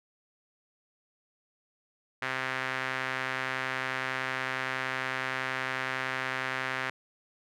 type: tone with band-pass filter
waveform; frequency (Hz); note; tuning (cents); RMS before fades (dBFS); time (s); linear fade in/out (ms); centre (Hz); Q
sawtooth; 130.81; C3; 0; -33; 2.22-6.9; 5; 1800; 2
effects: none